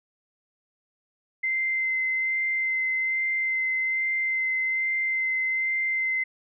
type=tone with vibrato; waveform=sine; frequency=2072 Hz; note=C7; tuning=17 cents flat; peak=-23 dBFS; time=1.43-6.24 s; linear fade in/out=10 ms; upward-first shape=sine; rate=1.2 Hz; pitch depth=11 cents each way; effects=none